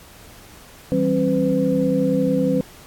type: tone cluster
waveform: sine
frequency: 161.6 / 192.5 / 267.4 / 504 Hz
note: E3 / G3 / C4 / B4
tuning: -34 / -31 / +38 / +35 cents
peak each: -25 / -22 / -20 / -21 dBFS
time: 0.92-2.61 s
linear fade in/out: 0 ms
effects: pink hiss -45 dBFS RMS until 2.86 s + AAC 64 kbps